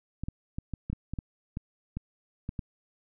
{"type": "clicks", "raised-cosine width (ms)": 5, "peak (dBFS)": -21, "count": 12, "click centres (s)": [0.236, 0.285, 0.585, 0.737, 0.9, 0.93, 1.136, 1.188, 1.571, 1.97, 2.491, 2.592], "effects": []}